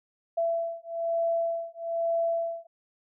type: beating tone pair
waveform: sine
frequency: 669 / 670.1 Hz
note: E5 / E5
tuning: +25 / +28 cents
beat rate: 1.1 Hz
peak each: -29 dBFS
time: 0.37-2.67 s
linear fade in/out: 10 ms
effects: none